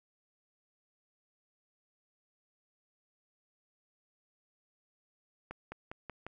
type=accelerating click train; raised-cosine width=0.5 ms; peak=-27 dBFS; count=5; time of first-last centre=5.51-6.266 s; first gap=210 ms; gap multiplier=0.93; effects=none